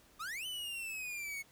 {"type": "exponential two-way sweep", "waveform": "45% pulse", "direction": "up then down", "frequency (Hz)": [1167, 3047, 2190], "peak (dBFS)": -39, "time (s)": [0.19, 1.43], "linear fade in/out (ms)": 20, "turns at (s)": 0.46, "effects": ["pink hiss -64 dBFS RMS until 1.51 s"]}